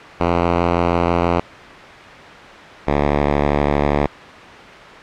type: tone pair in turn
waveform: 5% pulse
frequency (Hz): 86.2 / 72.49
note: F2 / D2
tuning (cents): -22 / -22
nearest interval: minor third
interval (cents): 300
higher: first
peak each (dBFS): -3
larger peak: neither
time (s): 0.2-1.4 / 2.87-4.07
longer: neither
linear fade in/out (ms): 5
effects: white hiss -35 dBFS RMS until 5.02 s + low-pass 2000 Hz 12 dB/octave